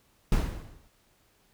brown noise with exponential decay, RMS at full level -21 dBFS, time 0.32-0.88 s, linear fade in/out 2 ms, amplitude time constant 120 ms, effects pink hiss -66 dBFS RMS until 1.53 s

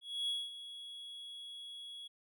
triangle tone with ADSR envelope, 3345 Hz, G#7, 12 cents sharp, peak -31 dBFS, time 0.01-2.08 s, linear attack 270 ms, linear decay 220 ms, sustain -13 dB, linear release 13 ms, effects none

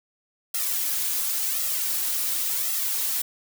blue noise with flanger, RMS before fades -26 dBFS, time 0.54-3.22 s, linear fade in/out 5 ms, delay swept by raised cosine 1.5 to 4.2 ms, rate 0.92 Hz, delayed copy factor +0.9, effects none

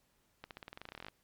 accelerating click train, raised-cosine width 0.3 ms, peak -29 dBFS, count 18, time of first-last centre 0.44-1.084 s, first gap 68 ms, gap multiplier 0.92, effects pink hiss -74 dBFS RMS until 1.23 s + MP3 96 kbps

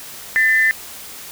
sine tone pair together, 1785 / 2023 Hz, A6 / B6, +24 / +41 cents, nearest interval major second, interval 217 cents, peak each -13 / -17 dBFS, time 0.36-0.71 s, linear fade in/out 0 ms, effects white hiss -35 dBFS RMS until 1.31 s

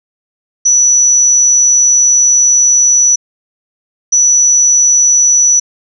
sine tone bursts at uneven times, 5920 Hz, F#8, in tune, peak -5 dBFS, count 2, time 0.65-3.16 / 4.12-5.6 s, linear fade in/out 10 ms, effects none

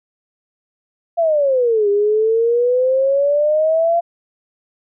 sine exponential two-way sweep, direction down then up, 690 to 402 to 690 Hz, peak -12 dBFS, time 1.17-4.01 s, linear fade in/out 20 ms, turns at 1.89 s, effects none

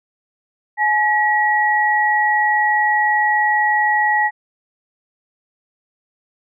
sine tone pair together, 848 / 1916.9 Hz, G#5 / A#6, +36 / +48 cents, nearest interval octave + major second, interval 1412 cents, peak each -16 dBFS, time 0.77-4.31 s, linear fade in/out 50 ms, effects none

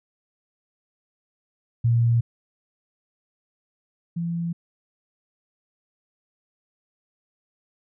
sine tone pair in turn, 117.3 / 169.4 Hz, A#2 / E3, +11 / +48 cents, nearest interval tritone, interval 637 cents, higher second, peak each -16 / -24 dBFS, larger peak first, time 1.84-2.21 / 4.16-4.53 s, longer neither, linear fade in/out 10 ms, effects none

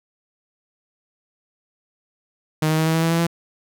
sawtooth tone with pitch steps, 155.56 / 157.37 / 159.2 / 161.05 / 162.92 / 164.81 / 166.73 / 168.66 Hz, D#3 / D#3 / D#3 / E3 / E3 / E3 / E3 / E3, 0 / +20 / +40 / -40 / -20 / 0 / +20 / +40 cents, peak -13 dBFS, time 2.62-3.268 s, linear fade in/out 5 ms, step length 81 ms, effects none

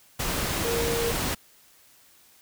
sine tone in noise, 466.2 Hz, A#4, in tune, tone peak -26 dBFS, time 0.64-1.12 s, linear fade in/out 10 ms, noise pink, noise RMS -28 dBFS, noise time 0.19-1.35 s, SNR -1 dB, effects white hiss -57 dBFS RMS until 2.41 s

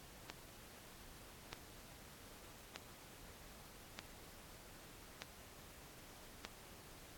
click train, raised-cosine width 0.2 ms, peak -27 dBFS, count 6, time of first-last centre 0.3-6.45 s, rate 0.813 Hz, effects pink hiss -58 dBFS RMS until 7.17 s + AAC 64 kbps

